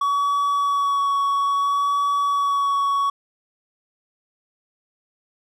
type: tone with vibrato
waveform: triangle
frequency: 1128 Hz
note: C#6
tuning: 30 cents sharp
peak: -16 dBFS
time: 0.01-3.1 s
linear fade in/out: 5 ms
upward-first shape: sine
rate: 0.6 Hz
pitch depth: 14 cents each way
effects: none